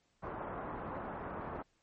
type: low-pass noise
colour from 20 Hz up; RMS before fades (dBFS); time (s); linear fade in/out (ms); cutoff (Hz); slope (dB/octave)
white; -42; 0.22-1.63; 20; 1200; 24
effects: pink hiss -75 dBFS RMS until 1.82 s + MP3 32 kbps